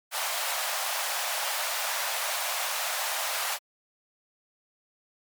pink high-pass noise, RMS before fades -30 dBFS, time 0.11-3.59 s, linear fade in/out 50 ms, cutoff 600 Hz, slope 48 dB/octave, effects MP3 96 kbps

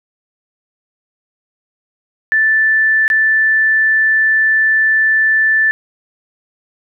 sine tone with dropouts, 1760 Hz, A6, in tune, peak -9 dBFS, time 2.32-5.71 s, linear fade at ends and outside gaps 0 ms, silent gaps 3.079-3.101 s, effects none

